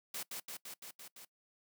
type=noise with echo; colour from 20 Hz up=white; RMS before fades=-41 dBFS; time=0.14-0.23 s; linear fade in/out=5 ms; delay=170 ms; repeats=6; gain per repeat=-2 dB; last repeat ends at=1.25 s; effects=noise-tail reverb RT60 0.1 s tail -21 dB re dry + high-pass 150 Hz 12 dB/octave